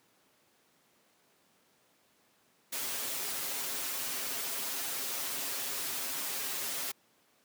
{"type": "noise with comb filter", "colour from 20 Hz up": "white", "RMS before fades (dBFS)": -36, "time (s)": [2.72, 6.92], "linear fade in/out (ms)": 10, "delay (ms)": 7.4, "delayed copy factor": 0.9, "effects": ["pink hiss -68 dBFS RMS until 7.44 s", "high-pass 200 Hz 12 dB/octave"]}